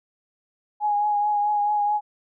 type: tone with vibrato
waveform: sine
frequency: 830.6 Hz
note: G#5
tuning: in tune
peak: -19 dBFS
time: 0.8-2.01 s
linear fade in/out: 50 ms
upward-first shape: triangle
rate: 4.6 Hz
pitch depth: 27 cents each way
effects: none